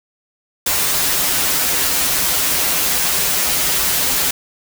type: noise with comb filter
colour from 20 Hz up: white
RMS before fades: -17 dBFS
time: 0.66-4.31 s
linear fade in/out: 5 ms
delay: 9 ms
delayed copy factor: -0.9
effects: none